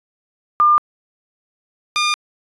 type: tone pair in turn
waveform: sine / 15% pulse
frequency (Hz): 1200 / 1209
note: D6 / D6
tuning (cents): +37 / +50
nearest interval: unison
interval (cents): 13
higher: second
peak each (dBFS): -9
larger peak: neither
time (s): 0.6-0.78 / 1.96-2.14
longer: neither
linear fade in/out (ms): 0
effects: resampled to 22050 Hz